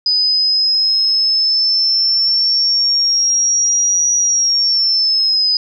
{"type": "exponential two-way sweep", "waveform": "sine", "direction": "up then down", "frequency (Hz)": [4978, 5800, 4978], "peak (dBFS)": -11, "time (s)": [0.06, 5.57], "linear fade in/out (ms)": 2, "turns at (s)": 4.14, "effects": []}